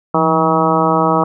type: harmonic tone with a mistuned harmonic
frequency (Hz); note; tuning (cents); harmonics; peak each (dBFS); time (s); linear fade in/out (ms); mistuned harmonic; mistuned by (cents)
160; D#3; +49; 1 / 2 / 3 / 4 / 5 / 6 / 7 / 8; -19 / -19 / -19 / -19 / -19 / -19 / -19 / -19; 0.14-1.24; 5; 1; +110
effects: none